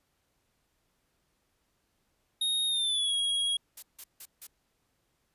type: tone with pitch glide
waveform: square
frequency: 3729 to 3303 Hz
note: A#7 to G#7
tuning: 0 to -10 cents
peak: -27 dBFS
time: 2.41-3.57 s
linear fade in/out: 5 ms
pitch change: -210 cents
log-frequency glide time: 2.67-3.14 s
type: noise bursts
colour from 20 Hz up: blue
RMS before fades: -43 dBFS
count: 4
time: 3.77-4.47 s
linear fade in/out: 5 ms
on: 55 ms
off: 160 ms
effects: pink hiss -75 dBFS RMS until 5.34 s + resampled to 32000 Hz